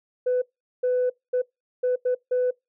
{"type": "tone bursts at uneven times", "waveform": "sine", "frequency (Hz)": 500, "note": "B4", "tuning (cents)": 21, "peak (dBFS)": -18, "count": 6, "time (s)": [[0.26, 0.42], [0.83, 1.1], [1.33, 1.42], [1.83, 1.96], [2.05, 2.15], [2.31, 2.51]], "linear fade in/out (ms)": 10, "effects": ["noise-tail reverb RT60 0.2 s tail -25 dB re dry", "tanh soft clip ceiling -17 dBFS"]}